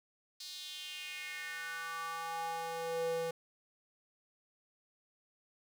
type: tone with high-pass filter sweep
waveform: square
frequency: 165.4 Hz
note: E3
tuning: 6 cents sharp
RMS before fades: -40 dBFS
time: 0.4-3.31 s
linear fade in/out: 5 ms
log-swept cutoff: 4400 to 400 Hz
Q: 3.8
effects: none